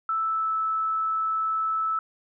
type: tone with pitch glide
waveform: sine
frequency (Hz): 1318.5 to 1309.4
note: E6 to E6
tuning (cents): 0 to -12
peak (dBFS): -23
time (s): 0.09-1.99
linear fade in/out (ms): 2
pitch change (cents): -12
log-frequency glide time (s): 0.21-0.54
effects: none